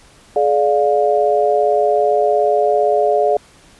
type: chord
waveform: sine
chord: D diminished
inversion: second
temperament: just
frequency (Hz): 422.9 / 587.3 / 704.8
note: Ab4 / D5 / F5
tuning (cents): +31 / 0 / +16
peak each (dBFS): -16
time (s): 0.36-3.37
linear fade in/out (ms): 2
effects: pink hiss -47 dBFS RMS until 3.79 s + resampled to 24000 Hz